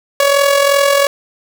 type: tone with amplitude modulation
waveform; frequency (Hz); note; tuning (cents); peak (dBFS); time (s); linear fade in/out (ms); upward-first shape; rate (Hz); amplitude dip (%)
sawtooth; 562; C#5; +24; -3; 0.2-1.07; 2; sine; 42.8; 55
effects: none